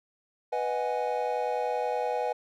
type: chord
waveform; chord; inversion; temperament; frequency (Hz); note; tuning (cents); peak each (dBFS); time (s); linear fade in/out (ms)
triangle; G# minor seventh; first; equal; 493.9 / 622.3 / 740 / 830.6; B4 / D#5 / F#5 / G#5; 0 / 0 / 0 / 0; -29 / -32 / -32 / -30; 0.52-2.33; 10
effects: none